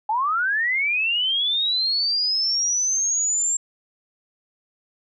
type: linear sweep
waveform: sine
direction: up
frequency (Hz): 830.6 to 7459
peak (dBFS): -19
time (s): 0.09-3.57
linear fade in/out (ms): 5
effects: none